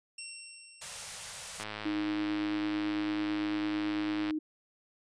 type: tone with exponential decay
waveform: 5% pulse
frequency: 2728 Hz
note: F7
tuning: 41 cents flat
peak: -28 dBFS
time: 0.18-1.98 s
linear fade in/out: 5 ms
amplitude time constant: 390 ms
type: band-stop noise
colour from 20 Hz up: white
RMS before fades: -41 dBFS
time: 0.81-1.64 s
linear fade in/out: 10 ms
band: 200 to 460 Hz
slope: 48 dB/octave
type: click train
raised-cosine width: 0.3 ms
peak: -22 dBFS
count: 288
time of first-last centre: 1.6-4.308 s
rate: 106 Hz
type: tone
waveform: sine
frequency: 309 Hz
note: D#4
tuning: 12 cents flat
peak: -30 dBFS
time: 1.85-4.39 s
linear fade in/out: 10 ms
effects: resampled to 22050 Hz